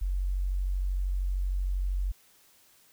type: tone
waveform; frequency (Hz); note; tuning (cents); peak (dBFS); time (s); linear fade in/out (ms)
sine; 46.48; F#1; +9; -26; 0.01-2.12; 10
effects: white hiss -61 dBFS RMS until 2.92 s